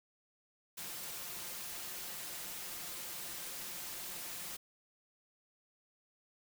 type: noise with comb filter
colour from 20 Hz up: white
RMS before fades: -44 dBFS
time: 0.77-4.57 s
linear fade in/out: 10 ms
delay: 5.7 ms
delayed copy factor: +0.5
effects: none